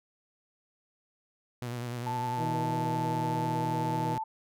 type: tone with vibrato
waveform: sawtooth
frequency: 121 Hz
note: B2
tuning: 35 cents flat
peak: -30 dBFS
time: 1.62-4.18 s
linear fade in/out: 0 ms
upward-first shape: sine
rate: 10 Hz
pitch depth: 46 cents each way
type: tone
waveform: sine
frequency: 880 Hz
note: A5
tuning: in tune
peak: -31 dBFS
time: 2.06-4.24 s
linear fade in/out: 10 ms
type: harmonic tone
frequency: 159.4 Hz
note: D#3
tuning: 42 cents sharp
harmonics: 1 / 2 / 3 / 4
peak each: -34 / -36 / -42 / -43 dBFS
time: 2.37-4.18 s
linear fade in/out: 50 ms
effects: none